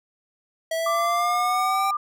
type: exponential sweep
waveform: square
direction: up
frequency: 648 to 784 Hz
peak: -24 dBFS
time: 0.71-1.91 s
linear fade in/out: 5 ms
type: tone with pitch glide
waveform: sine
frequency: 1174.7 to 1200.8 Hz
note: D6 to D6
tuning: 0 to +38 cents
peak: -22 dBFS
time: 0.86-1.97 s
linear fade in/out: 5 ms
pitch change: +38 cents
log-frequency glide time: 1.17-1.24 s
effects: none